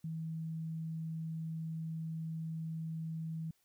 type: tone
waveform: sine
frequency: 161.3 Hz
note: E3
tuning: 37 cents flat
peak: -37 dBFS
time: 0.04-3.51 s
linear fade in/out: 5 ms
effects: white hiss -75 dBFS RMS until 3.64 s